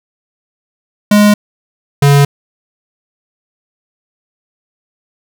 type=tone pair in turn; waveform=square; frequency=207.7 / 141.87 Hz; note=G#3 / C#3; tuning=0 / +40 cents; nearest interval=perfect fifth; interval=660 cents; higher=first; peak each=-5 dBFS; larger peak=neither; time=1.11-1.34 / 2.02-2.25 s; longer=neither; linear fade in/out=5 ms; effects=none